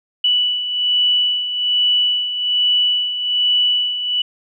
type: beating tone pair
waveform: sine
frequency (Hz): 2959 / 2960.2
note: F#7 / F#7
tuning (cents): -1 / 0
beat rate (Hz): 1.2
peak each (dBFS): -22 / -15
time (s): 0.24-4.22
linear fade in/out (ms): 5
effects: none